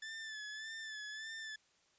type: tone with vibrato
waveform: sawtooth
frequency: 1747 Hz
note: A6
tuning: 13 cents flat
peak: -40 dBFS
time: 0.02-1.56 s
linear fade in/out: 5 ms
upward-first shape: sine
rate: 1.7 Hz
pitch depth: 48 cents each way
effects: white hiss -72 dBFS RMS until 1.98 s + resampled to 16000 Hz